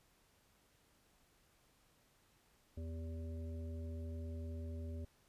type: harmonic tone with a mistuned harmonic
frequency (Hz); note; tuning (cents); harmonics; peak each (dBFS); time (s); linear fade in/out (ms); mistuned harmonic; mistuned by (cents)
82.3; E2; -2; 1 / 3 / 5 / 7; -42 / -51 / -56 / -57; 2.77-5.05; 5; 5; -58
effects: pink hiss -72 dBFS RMS until 5.28 s + resampled to 32000 Hz